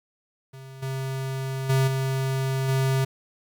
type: tone with level steps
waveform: square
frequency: 133.3 Hz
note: C3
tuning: 33 cents sharp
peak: -40 / -28 / -19 / -24 / -21 dBFS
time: 0.53-3.05 s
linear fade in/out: 10 ms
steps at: 0.82 / 1.69 / 1.87 / 2.68 s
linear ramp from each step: 10 ms
effects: 10-bit

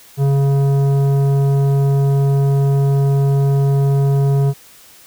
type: tone with tanh clipping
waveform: sine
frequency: 138.8 Hz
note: C#3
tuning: 3 cents sharp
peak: -13 dBFS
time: 0.17-4.54 s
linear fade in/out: 50 ms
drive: 12 dB
effects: white hiss -44 dBFS RMS until 5.06 s

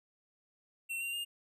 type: tone with pitch steps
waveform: square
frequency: 2714 / 2766 / 2819 Hz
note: E7 / F7 / F7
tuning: +50 / -17 / +16 cents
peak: -36 dBFS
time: 0.89-1.25 s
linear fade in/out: 20 ms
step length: 120 ms
effects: none

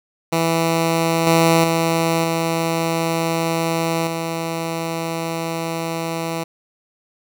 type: tone with level steps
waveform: 10% pulse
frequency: 164.9 Hz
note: E3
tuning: 1 cent sharp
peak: -8 / -4 / -8 / -10 / -14 dBFS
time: 0.32-6.44 s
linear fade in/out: 10 ms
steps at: 1.27 / 1.64 / 2.24 / 4.07 s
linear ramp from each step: 2 ms
effects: none

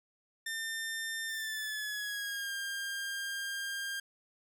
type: tone with pitch glide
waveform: sawtooth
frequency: 1800 to 1603.6 Hz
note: A6 to G6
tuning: +39 to +39 cents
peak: -32 dBFS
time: 0.46-4 s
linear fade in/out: 5 ms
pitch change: -200 cents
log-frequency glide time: 1.27-2.52 s
effects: none

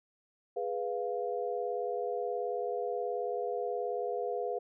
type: chord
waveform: sine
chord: F diminished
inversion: first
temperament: equal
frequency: 415.3 / 493.9 / 698.5 Hz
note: Ab4 / Cb5 / F5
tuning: 0 / 0 / 0 cents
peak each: -36 / -35 / -37 dBFS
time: 0.56-4.59 s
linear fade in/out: 10 ms
effects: none

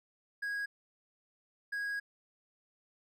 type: tone bursts at uneven times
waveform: triangle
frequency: 1648 Hz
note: G#6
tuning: 14 cents flat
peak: -32 dBFS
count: 2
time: 0.42-0.66 / 1.72-2 s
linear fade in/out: 10 ms
effects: none

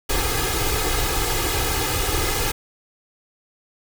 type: noise with comb filter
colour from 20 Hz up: pink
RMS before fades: -22 dBFS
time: 0.09-2.52 s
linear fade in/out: 10 ms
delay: 2.4 ms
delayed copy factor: +0.95
effects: none

